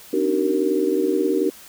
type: tone cluster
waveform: sine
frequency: 265.9 / 289.9 / 308.5 / 379.9 / 466 Hz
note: C4 / D4 / D#4 / F#4 / A#4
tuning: +28 / -22 / -15 / +46 / -1 cents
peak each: -29 / -27 / -23 / -21 / -24 dBFS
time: 0.13-1.5 s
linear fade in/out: 5 ms
effects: white hiss -44 dBFS RMS until 1.68 s